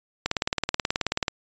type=click train; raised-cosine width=0.2 ms; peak=-6 dBFS; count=20; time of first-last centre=0.26-1.282 s; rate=18.6 Hz; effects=resampled to 16000 Hz